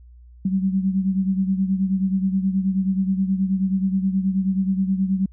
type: beating tone pair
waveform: sine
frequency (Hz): 189.4 / 198.8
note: F#3 / G3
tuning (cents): +41 / +25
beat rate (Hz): 9.4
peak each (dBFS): -19 / -25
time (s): 0.45-5.26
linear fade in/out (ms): 5
effects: added 60 Hz sine -43 dBFS peak until 5.32 s